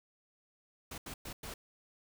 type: noise bursts at uneven times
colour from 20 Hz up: pink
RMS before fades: -44 dBFS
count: 4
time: 0.91-0.98 / 1.06-1.14 / 1.25-1.33 / 1.43-1.54 s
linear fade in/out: 5 ms
effects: none